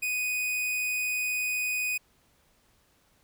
45% pulse tone, 2489 Hz, D#7, in tune, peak -27 dBFS, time 0.02-1.98 s, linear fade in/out 10 ms, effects pink hiss -66 dBFS RMS until 3.23 s

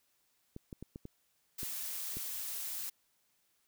clicks, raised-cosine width 3 ms, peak -31 dBFS, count 7, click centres 0.564 / 0.728 / 0.826 / 0.959 / 1.054 / 1.631 / 2.17 s
blue noise, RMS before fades -40 dBFS, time 1.58-2.9 s, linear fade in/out 10 ms
effects white hiss -75 dBFS RMS until 3.67 s

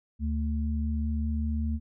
sine tone pair together, 74.62 / 223.6 Hz, D2 / A3, +28 / +28 cents, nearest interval octave + perfect fifth, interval 1900 cents, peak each -27 / -32 dBFS, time 0.19-1.8 s, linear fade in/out 50 ms, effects none

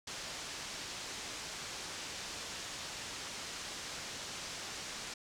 white low-pass noise, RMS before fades -44 dBFS, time 0.07-5.14 s, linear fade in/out 5 ms, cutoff 7000 Hz, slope 24 dB/octave, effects none

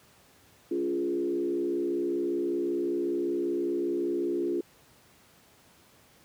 sine tone with frequency modulation, 348.3 Hz, F4, 5 cents flat, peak -26 dBFS, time 0.71-4.61 s, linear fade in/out 5 ms, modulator 65.2 Hz, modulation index 0.99, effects pink hiss -59 dBFS RMS until 6.24 s + high-pass 80 Hz 12 dB/octave

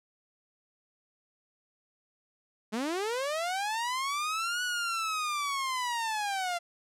sawtooth linear two-way sweep, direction up then down, 204 to 1480 to 682 Hz, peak -26 dBFS, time 2.72-6.59 s, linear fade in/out 20 ms, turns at 4.63 s, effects low-pass 10000 Hz 12 dB/octave

